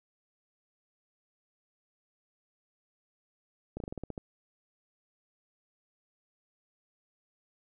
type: slowing click train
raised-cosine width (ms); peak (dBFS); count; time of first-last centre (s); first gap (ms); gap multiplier
2; -24; 9; 3.77-4.178; 32; 1.13
effects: none